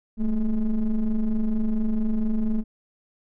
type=ring-modulated tone; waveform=triangle; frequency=103.83 Hz; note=G#2; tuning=in tune; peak=-15 dBFS; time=0.17-2.64 s; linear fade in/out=50 ms; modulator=116 Hz; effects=none